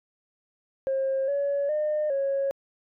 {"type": "tone with pitch steps", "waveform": "sine", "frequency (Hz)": [536, 565, 606, 550], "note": ["C5", "C#5", "D#5", "C#5"], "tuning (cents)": [42, 33, -46, -14], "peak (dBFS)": -22, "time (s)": [0.87, 2.51], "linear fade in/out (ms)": 0, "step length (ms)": 410, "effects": ["tanh soft clip ceiling -20 dBFS"]}